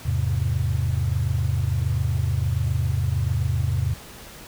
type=chord; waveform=sine; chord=E augmented; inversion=none; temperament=equal; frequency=82.41 / 103.83 / 130.81 Hz; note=E2 / G#2 / B#2; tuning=0 / 0 / 0 cents; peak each=-24 dBFS; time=0.05-3.94 s; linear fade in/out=10 ms; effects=tanh soft clip ceiling -10 dBFS + pink hiss -42 dBFS RMS until 4.47 s